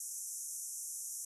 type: band-pass noise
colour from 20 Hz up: pink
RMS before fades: -43 dBFS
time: 0-1.25 s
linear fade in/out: 5 ms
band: 5800 to 12000 Hz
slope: 96 dB/octave
effects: none